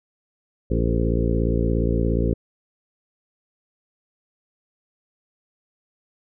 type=harmonic tone with a mistuned harmonic; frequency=57.1 Hz; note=A#1; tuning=35 cents flat; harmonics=1 / 2 / 3 / 4 / 5 / 6 / 7 / 8 / 9; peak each=-22 / -25 / -27 / -28 / -29 / -30 / -30 / -31 / -32 dBFS; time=0.7-2.34 s; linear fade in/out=10 ms; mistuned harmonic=7; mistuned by=+29 cents; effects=none